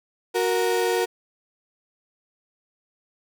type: tone pair together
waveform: 35% pulse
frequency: 367.7 / 466.2 Hz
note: F#4 / A#4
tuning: -11 / 0 cents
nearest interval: major third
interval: 411 cents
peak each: -22 / -21 dBFS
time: 0.34-1.06 s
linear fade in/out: 20 ms
effects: none